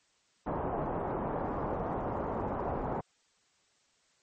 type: low-pass noise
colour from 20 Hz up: white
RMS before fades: -34 dBFS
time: 0.46-3.01 s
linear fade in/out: 10 ms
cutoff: 930 Hz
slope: 24 dB/octave
effects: white hiss -70 dBFS RMS until 4.22 s + MP3 32 kbps